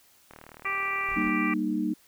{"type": "click train", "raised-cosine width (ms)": 0.5, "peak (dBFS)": -30, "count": 39, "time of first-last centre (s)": [0.31, 1.297], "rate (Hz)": 38.5}
{"type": "harmonic tone", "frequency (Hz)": 392, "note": "G4", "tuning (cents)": 0, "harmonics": [1, 2, 3, 4, 5, 6, 7], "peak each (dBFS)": [-43, -43, -31, -43, -32, -31, -43], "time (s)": [0.65, 1.54], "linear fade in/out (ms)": 5}
{"type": "noise", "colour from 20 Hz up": "brown", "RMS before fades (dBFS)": -45, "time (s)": [1.08, 1.3], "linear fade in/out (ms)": 5}
{"type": "chord", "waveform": "sine", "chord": "Eb major", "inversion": "first", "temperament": "equal with one note detuned", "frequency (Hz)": [196, 233.1, 307], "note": ["G3", "Bb3", "Eb4"], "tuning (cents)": [0, 0, -23], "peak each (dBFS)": [-31, -30, -28], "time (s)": [1.16, 1.94], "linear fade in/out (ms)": 10}
{"effects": ["white hiss -60 dBFS RMS until 2.07 s"]}